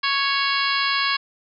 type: harmonic tone with a mistuned harmonic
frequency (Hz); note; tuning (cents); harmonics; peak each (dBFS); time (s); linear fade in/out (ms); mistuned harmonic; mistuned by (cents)
554.4; C#5; 0; 2 / 3 / 4 / 5 / 6 / 7 / 8 / 9; -24 / -26 / -27 / -28 / -29 / -29 / -30 / -31; 0.03-1.17; 10; 7; +72
effects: none